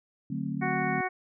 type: chord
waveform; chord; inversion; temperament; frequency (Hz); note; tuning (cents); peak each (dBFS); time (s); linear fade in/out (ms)
sine; D dominant seventh; none; just; 146.83 / 183.54 / 220.2 / 264.3; D3 / F#3 / A3 / C4; 0 / -14 / +2 / +18; -35; 0.3-1.01; 5
type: harmonic tone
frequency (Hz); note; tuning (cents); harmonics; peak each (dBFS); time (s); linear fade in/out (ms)
370; F#4; 0; 1 / 2 / 3 / 4 / 5 / 6; -35 / -31 / -37 / -37 / -35 / -35; 0.61-1.09; 20
effects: none